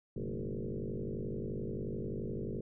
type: tone with frequency modulation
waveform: sine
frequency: 120.6 Hz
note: B2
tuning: 41 cents flat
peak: -35 dBFS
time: 0.16-2.61 s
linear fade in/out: 5 ms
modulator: 51.5 Hz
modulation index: 6.7
effects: none